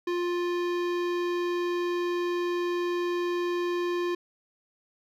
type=tone with hard clipping; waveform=sine; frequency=351.1 Hz; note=F4; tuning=9 cents sharp; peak=-28 dBFS; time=0.07-4.15 s; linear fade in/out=5 ms; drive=18 dB; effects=none